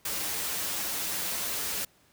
white noise with comb filter, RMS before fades -32 dBFS, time 0.05-1.85 s, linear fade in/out 5 ms, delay 8 ms, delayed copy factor -0.6, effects pink hiss -63 dBFS RMS until 2.12 s + high-pass 60 Hz 12 dB/octave

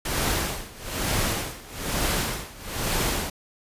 pink noise with tremolo, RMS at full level -24 dBFS, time 0.05-3.3 s, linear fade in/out 5 ms, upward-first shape sine, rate 1.1 Hz, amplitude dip 90%, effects resampled to 32000 Hz

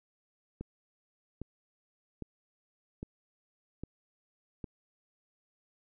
click train, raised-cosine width 3 ms, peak -26 dBFS, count 6, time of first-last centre 0.61-4.642 s, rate 1.24 Hz, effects none

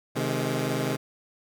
15% pulse chord, Ab major, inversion first, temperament equal with one note detuned, 130.81 / 155.56 / 211.4 Hz, C3 / Eb3 / Ab3, 0 / 0 / +31 cents, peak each -22 / -24 / -26 dBFS, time 0.15-0.97 s, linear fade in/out 20 ms, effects none

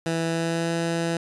15% pulse tone with pitch glide, 164.81 to 167.21 Hz, E3 to E3, 0 to +25 cents, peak -17 dBFS, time 0.06-1.17 s, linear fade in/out 2 ms, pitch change +25 cents, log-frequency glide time 0.25-0.72 s, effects resampled to 24000 Hz

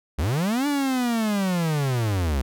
45% pulse linear two-way sweep, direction up then down, 61.6 to 293.7 to 61.6 Hz, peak -21 dBFS, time 0.18-2.42 s, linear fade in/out 10 ms, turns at 0.67 s, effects none

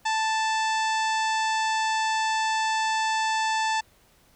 harmonic tone with a mistuned harmonic, 880 Hz, A5, in tune, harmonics 1 / 2 / 3 / 4 / 5 / 6 / 7 / 8 / 9, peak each -24 / -30 / -34 / -36 / -38 / -40 / -41 / -42 / -43 dBFS, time 0.05-3.81 s, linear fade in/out 10 ms, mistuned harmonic 5, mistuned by +31 cents, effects pink hiss -60 dBFS RMS until 4.35 s

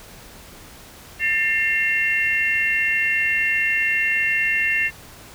sine tone cluster, 1786 / 2121 / 2734 Hz, A6 / C7 / F7, +25 / +23 / -37 cents, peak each -22 dBFS, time 1.19-4.91 s, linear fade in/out 50 ms, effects pink hiss -43 dBFS RMS until 5.34 s

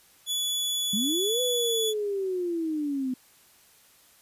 sawtooth tone, 3421 Hz, A7, 49 cents flat, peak -23 dBFS, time 0.26-1.94 s, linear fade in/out 50 ms
sine linear two-way sweep, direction up then down, 190.3 to 505 to 250.5 Hz, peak -26 dBFS, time 0.93-3.14 s, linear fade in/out 5 ms, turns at 1.41 s
effects white hiss -58 dBFS RMS until 4.21 s + resampled to 32000 Hz

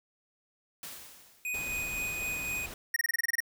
white noise with exponential decay, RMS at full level -41 dBFS, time 0.83-1.89 s, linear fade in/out 2 ms, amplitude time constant 230 ms
square tone with tremolo, 2489 Hz, D#7, in tune, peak -32 dBFS, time 1.45-2.66 s, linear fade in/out 2 ms, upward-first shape sine, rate 3.9 Hz, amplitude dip 30%
pink noise, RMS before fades -43 dBFS, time 1.54-2.74 s, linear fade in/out 2 ms
square tone bursts, 1864.7 Hz, A#6, in tune, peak -26 dBFS, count 10, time 2.94-3.404 s, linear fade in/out 5 ms, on 23 ms, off 26 ms
effects none

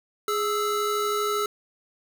square tone pair together, 415.3 / 1318.5 Hz, G#4 / E6, 0 / 0 cents, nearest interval octave + minor sixth, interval 2000 cents, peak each -27 dBFS, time 0.28-1.46 s, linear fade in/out 2 ms, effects none

